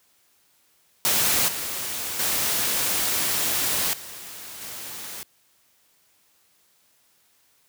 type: noise with level steps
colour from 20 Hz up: white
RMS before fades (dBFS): -21 / -30 / -24 / -39 / -36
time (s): 1.05-5.23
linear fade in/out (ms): 0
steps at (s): 1.48 / 2.19 / 3.93 / 4.61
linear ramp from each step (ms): 5
effects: white hiss -63 dBFS RMS until 7.68 s + high-pass 60 Hz 12 dB/octave